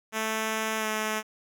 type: tone with pitch glide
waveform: 5% pulse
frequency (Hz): 219.7 to 216.4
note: A3 to A3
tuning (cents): -2 to -29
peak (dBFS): -16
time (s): 0.12-1.23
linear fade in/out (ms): 50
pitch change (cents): -27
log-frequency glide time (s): 0.78-0.86
effects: none